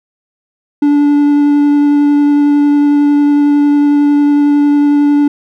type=tone with vibrato; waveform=triangle; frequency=290 Hz; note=D4; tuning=22 cents flat; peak=-4 dBFS; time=0.82-5.28 s; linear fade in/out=5 ms; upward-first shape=sine; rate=11 Hz; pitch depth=8 cents each way; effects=none